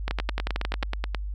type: two click trains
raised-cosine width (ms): 0.3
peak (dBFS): -11 / -12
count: 9 / 11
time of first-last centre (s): 0.11-0.831 / 0.08-1.147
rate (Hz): 11.1 / 9.37
effects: added 50 Hz sine -29 dBFS peak until 1.34 s